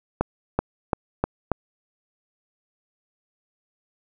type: accelerating click train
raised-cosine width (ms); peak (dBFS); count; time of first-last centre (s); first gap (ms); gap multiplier
1; -6; 5; 0.21-1.517; 380; 0.9
effects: none